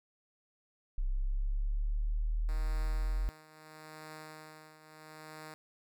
sine linear sweep, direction up, 32.36 to 43.58 Hz, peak -29 dBFS, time 0.98-3.29 s, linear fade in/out 0 ms
5% pulse tone with tremolo, 155.56 Hz, D#3, in tune, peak -34 dBFS, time 2.49-5.54 s, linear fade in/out 0 ms, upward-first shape triangle, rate 0.76 Hz, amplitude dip 75%
effects none

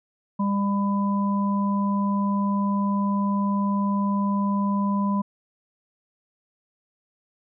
harmonic tone, 200 Hz, G3, 35 cents sharp, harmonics 1 / 3 / 5, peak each -21 / -37 / -28 dBFS, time 0.39-5.22 s, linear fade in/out 10 ms, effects none

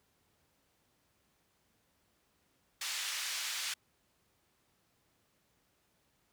white band-pass noise, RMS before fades -38 dBFS, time 2.81-3.74 s, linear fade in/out 5 ms, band 1500 to 6000 Hz, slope 12 dB/octave, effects pink hiss -74 dBFS RMS until 6.32 s + high-pass 60 Hz 12 dB/octave

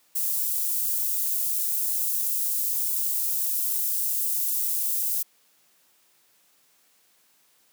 white high-pass noise, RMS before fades -26 dBFS, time 0.15-5.23 s, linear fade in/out 10 ms, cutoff 11000 Hz, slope 12 dB/octave, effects white hiss -63 dBFS RMS until 7.72 s + high-pass 150 Hz 12 dB/octave

